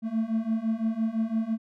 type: beating tone pair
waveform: triangle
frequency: 220 / 225.9 Hz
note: A3 / A3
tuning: 0 / +46 cents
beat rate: 5.9 Hz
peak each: -27 / -25 dBFS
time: 0.02-1.58 s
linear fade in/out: 50 ms
effects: none